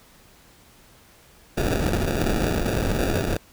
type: noise with sample-and-hold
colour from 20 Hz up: pink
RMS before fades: -23 dBFS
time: 1.57-3.37 s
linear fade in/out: 5 ms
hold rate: 1050 Hz
effects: pink hiss -53 dBFS RMS until 3.52 s